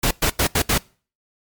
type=noise bursts at uneven times; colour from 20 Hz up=pink; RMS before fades=-18 dBFS; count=5; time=0.03-0.11 / 0.22-0.3 / 0.39-0.47 / 0.55-0.62 / 0.69-0.78 s; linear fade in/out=5 ms; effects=noise-tail reverb RT60 0.4 s tail -24 dB re dry + MP3 96 kbps